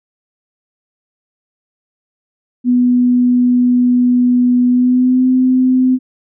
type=tone with pitch glide; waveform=sine; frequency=246.9 to 256.2 Hz; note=B3 to C4; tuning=0 to -36 cents; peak=-8 dBFS; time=2.64-5.99 s; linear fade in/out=50 ms; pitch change=+64 cents; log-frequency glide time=4.67-5.26 s; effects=none